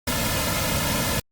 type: noise with comb filter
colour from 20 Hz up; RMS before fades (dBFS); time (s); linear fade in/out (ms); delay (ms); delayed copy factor
pink; -24; 0.07-1.2; 5; 2.6; -0.95
effects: Opus 48 kbps